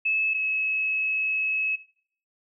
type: tone pair in turn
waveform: sine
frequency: 2600 / 2578 Hz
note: E7 / E7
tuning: -24 / -39 cents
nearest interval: unison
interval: 15 cents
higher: first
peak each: -21 / -24 dBFS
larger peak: first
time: 0.05-0.34 / 0.34-1.76 s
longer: second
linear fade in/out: 10 ms
effects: noise-tail reverb RT60 0.6 s tail -19 dB re dry